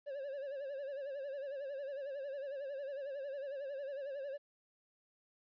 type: tone with vibrato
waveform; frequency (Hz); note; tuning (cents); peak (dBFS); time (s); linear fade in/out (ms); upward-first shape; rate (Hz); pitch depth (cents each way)
triangle; 554; C#5; -1; -38; 0.06-4.38; 20; sine; 11; 87
effects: resampled to 11025 Hz + 13-bit